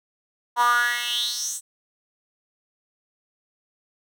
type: tone with high-pass filter sweep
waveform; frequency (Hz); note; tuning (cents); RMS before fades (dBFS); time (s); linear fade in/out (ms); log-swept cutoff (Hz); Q
10% pulse; 240.4; B3; -46; -23; 0.56-1.61; 50; 910 to 8200; 5.9
effects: none